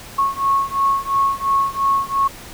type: beating tone pair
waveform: sine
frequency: 1097 / 1099.9 Hz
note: C#6 / C#6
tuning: -18 / -14 cents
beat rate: 2.9 Hz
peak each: -18 / -19 dBFS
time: 0.18-2.28 s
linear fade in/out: 10 ms
effects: pink hiss -37 dBFS RMS until 2.53 s